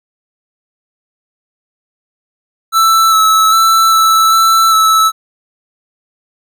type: tone with pitch steps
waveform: square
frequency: 1325 / 1302 / 1328 / 1317 / 1329 / 1308 Hz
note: E6 / E6 / E6 / E6 / E6 / E6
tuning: +9 / -22 / +12 / -2 / +14 / -14 cents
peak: -7 dBFS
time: 2.72-5.12 s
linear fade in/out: 50 ms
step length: 400 ms
effects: none